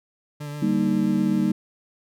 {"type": "tone with vibrato", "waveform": "40% pulse", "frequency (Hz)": 146.7, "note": "D3", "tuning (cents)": -2, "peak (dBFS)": -30, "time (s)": [0.4, 1.52], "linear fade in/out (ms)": 10, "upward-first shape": "sine", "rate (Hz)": 7.6, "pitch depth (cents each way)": 22}
{"type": "chord", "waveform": "sine", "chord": "Eb major", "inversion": "first", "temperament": "equal", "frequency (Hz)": [196, 233.1, 311.1], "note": ["G3", "Bb3", "Eb4"], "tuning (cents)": [0, 0, 0], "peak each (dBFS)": [-22, -24, -24], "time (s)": [0.62, 1.52], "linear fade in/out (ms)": 5}
{"effects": []}